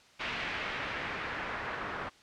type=noise with low-pass filter sweep; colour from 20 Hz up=white; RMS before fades=-37 dBFS; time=0.19-2.1 s; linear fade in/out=20 ms; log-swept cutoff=2600 to 1400 Hz; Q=1.5; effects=white hiss -59 dBFS RMS until 2.22 s + low-pass 5000 Hz 12 dB/octave